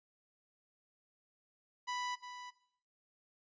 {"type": "tone with echo", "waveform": "sawtooth", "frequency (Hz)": 989, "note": "B5", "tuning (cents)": 2, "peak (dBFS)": -33, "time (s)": [1.87, 2.16], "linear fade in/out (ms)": 20, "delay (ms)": 350, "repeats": 1, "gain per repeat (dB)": -10, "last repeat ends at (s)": 2.51, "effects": ["noise-tail reverb RT60 0.6 s tail -17 dB re dry", "resampled to 16000 Hz"]}